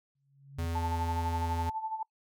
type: tone with exponential growth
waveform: sine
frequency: 138.59 Hz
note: C#3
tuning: in tune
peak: -37 dBFS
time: 0.15-0.66 s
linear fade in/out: 5 ms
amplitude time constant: 110 ms
type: tone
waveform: square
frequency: 83.8 Hz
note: E2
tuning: 29 cents sharp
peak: -32 dBFS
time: 0.58-1.7 s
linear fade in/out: 10 ms
type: tone with tremolo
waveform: sine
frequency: 880 Hz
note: A5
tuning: in tune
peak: -30 dBFS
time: 0.75-2.03 s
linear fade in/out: 5 ms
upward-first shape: sine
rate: 12 Hz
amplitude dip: 70%
effects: noise-tail reverb RT60 0.1 s tail -24 dB re dry